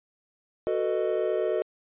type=chord; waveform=triangle; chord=B dominant seventh; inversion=second; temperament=just; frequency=370.4 / 444.5 / 493.9 / 617.4 Hz; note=F#4 / A4 / B4 / D#5; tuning=+2 / +18 / 0 / -14 cents; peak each=-27 / -27 / -31 / -27 dBFS; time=0.67-1.62 s; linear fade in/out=0 ms; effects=resampled to 8000 Hz